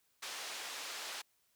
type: band-pass noise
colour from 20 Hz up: white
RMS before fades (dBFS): -44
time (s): 0.22-1.22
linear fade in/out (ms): 10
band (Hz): 520 to 5500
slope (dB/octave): 12
effects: white hiss -75 dBFS RMS until 1.55 s

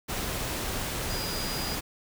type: tone in noise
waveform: sine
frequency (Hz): 4893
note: D#8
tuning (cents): -30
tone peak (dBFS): -36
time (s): 1.09-1.76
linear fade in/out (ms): 20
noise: pink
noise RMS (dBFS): -32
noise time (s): 0.08-1.81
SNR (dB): -7
effects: none

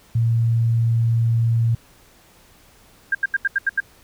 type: tone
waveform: sine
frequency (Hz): 115.4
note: A#2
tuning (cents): -17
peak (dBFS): -15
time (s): 0.15-1.75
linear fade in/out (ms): 5
type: tone bursts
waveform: sine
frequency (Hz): 1601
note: G6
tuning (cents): +36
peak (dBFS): -15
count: 7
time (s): 3.12-3.803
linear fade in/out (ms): 5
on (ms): 29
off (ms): 80
effects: pink hiss -52 dBFS RMS until 4.03 s

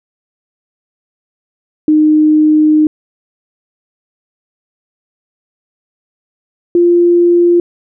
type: tone pair in turn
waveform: sine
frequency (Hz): 306.9 / 347.3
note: D#4 / F4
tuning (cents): -24 / -10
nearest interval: major second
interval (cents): 214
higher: second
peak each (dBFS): -5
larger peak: neither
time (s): 1.88-2.87 / 6.75-7.6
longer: first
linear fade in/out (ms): 2
effects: none

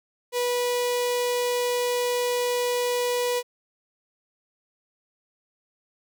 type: tone with notch filter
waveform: sawtooth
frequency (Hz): 488.9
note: B4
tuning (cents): -18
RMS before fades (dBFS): -25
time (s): 0.32-3.43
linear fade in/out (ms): 50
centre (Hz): 1400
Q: 1.8
effects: none

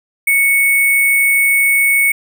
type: tone with sample-and-hold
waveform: sine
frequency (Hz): 2217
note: C#7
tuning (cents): 0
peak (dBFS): -9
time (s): 0.27-2.12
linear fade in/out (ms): 5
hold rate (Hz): 11025
effects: none

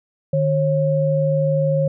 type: tone pair together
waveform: sine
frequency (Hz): 152.17 / 543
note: D#3 / C#5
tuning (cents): -38 / -36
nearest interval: octave + minor seventh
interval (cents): 2202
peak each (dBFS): -18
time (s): 0.33-1.88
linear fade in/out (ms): 5
effects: none

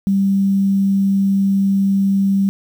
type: tone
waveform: sine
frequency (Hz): 196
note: G3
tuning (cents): 0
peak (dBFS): -12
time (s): 0.07-2.49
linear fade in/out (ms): 0
effects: 7-bit

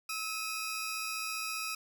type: tone cluster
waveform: 25% pulse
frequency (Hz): 1297 / 2479 / 5580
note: E6 / D#7 / F8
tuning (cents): -28 / -7 / -2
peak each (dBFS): -35 / -35 / -36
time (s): 0.09-1.75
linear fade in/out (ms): 5
effects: 11-bit

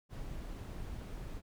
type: noise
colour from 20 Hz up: brown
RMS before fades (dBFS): -43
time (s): 0.09-1.42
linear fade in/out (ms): 50
effects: none

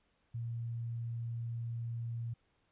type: tone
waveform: sine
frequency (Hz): 116.7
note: A#2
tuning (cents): +2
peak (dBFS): -36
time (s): 0.34-2.34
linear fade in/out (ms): 10
effects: pink hiss -75 dBFS RMS until 2.71 s + resampled to 8000 Hz

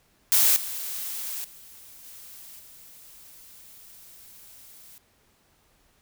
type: noise with level steps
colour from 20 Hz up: blue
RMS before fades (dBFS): -19 / -33 / -48 / -45 / -49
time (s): 0.32-4.98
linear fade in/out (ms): 0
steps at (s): 0.56 / 1.44 / 2.04 / 2.59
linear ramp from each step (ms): 5
effects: pink hiss -64 dBFS RMS until 6.01 s

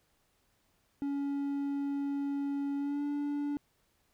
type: tone with pitch glide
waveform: triangle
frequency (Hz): 281.3 to 289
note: C#4 to D4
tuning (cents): +26 to -28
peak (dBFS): -29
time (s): 1.02-3.57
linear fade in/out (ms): 0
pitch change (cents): +46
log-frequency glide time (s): 2.77-3.03
effects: pink hiss -73 dBFS RMS until 4.13 s

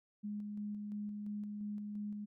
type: tone with tremolo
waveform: sine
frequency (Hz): 207.7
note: G#3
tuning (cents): 0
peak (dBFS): -38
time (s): 0.23-2.26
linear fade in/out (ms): 20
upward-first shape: square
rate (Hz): 2.9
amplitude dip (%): 25
effects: none

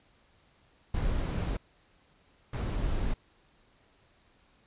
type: noise bursts at uneven times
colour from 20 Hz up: brown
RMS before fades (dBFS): -30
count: 2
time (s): 0.94-1.57 / 2.53-3.14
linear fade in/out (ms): 5
effects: pink hiss -65 dBFS RMS until 4.66 s + resampled to 8000 Hz

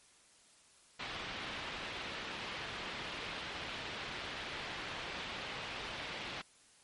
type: low-pass noise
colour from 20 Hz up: white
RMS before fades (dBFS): -43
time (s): 0.99-6.42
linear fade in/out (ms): 10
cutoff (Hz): 3600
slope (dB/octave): 24
effects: white hiss -64 dBFS RMS until 6.83 s + MP3 48 kbps

